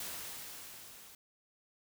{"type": "noise with level ramp", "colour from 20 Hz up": "white", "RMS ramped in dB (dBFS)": [-41, -55], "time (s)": [0, 1.15], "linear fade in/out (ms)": 2, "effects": []}